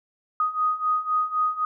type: beating tone pair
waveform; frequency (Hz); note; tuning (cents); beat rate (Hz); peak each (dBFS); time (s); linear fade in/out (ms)
sine; 1244.5 / 1248.4; D#6 / D#6; 0 / +5; 3.9; -26 / -23; 0.4-1.65; 2
effects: none